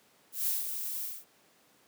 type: noise with ADSR envelope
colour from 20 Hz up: violet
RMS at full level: -29 dBFS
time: 0.32-1.25 s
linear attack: 150 ms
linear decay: 170 ms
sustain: -7 dB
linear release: 220 ms
effects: pink hiss -64 dBFS RMS until 1.87 s + high-pass 200 Hz 12 dB/octave